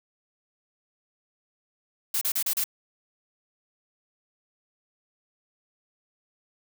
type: noise bursts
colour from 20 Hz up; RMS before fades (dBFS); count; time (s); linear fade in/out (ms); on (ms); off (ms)
blue; -26; 5; 2.14-2.641; 5; 73; 34
effects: none